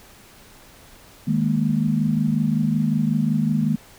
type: chord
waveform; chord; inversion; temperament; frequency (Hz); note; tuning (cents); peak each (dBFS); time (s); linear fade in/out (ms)
sine; D# suspended fourth; none; equal; 155.56 / 207.7 / 233.1; D#3 / G#3 / A#3; 0 / 0 / 0; -22; 1.27-3.76; 10
effects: pink hiss -48 dBFS RMS until 3.98 s